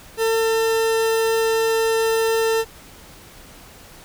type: tone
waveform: 40% pulse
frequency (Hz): 449.5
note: A4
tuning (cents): +37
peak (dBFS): -16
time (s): 0.17-2.65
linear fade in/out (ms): 50
effects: pink hiss -44 dBFS RMS until 4.04 s